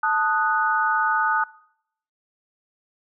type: chord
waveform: sine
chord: D# diminished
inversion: second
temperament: equal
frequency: 880 / 1244.5 / 1480 Hz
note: A5 / D#6 / F#6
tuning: 0 / 0 / 0 cents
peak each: -23 dBFS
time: 0.03-1.44 s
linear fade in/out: 5 ms
effects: noise-tail reverb RT60 0.7 s tail -22 dB re dry